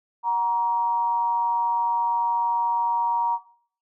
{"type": "tone with amplitude modulation", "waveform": "sine", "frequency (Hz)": 943, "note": "A#5", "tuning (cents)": 20, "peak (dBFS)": -17, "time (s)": [0.23, 3.39], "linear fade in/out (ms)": 50, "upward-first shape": "sine", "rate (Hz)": 201, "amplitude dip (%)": 50, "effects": ["noise-tail reverb RT60 0.5 s tail -17 dB re dry"]}